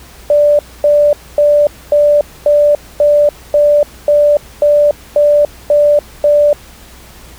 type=tone bursts; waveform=sine; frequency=587.3 Hz; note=D5; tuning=in tune; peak=-5 dBFS; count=12; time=0.3-6.53 s; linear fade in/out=2 ms; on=290 ms; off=250 ms; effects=added 60 Hz sine -39 dBFS peak until 7.38 s + pink hiss -38 dBFS RMS until 7.38 s